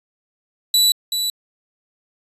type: tone pair in turn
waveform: sawtooth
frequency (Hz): 3951 / 3951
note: B7 / B7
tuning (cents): 0 / 0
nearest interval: unison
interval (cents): 0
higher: neither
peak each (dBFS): -9 / -16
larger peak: first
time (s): 0.74-0.92 / 1.12-1.3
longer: neither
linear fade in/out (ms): 2
effects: resampled to 32000 Hz